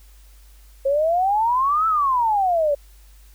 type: exponential two-way sweep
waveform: sine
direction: up then down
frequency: 533 to 1331 to 560 Hz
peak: -16 dBFS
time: 0.85-2.75 s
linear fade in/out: 10 ms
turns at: 1.87 s
effects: added 50 Hz sine -45 dBFS peak until 3.34 s + white hiss -56 dBFS RMS until 3.34 s